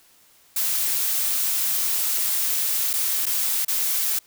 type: noise with dropouts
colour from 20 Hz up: blue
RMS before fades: -23 dBFS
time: 0.56-4.19 s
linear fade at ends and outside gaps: 5 ms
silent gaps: 2.932-2.936 / 3.257-3.264 / 3.649-3.681 s
effects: white hiss -56 dBFS RMS until 4.26 s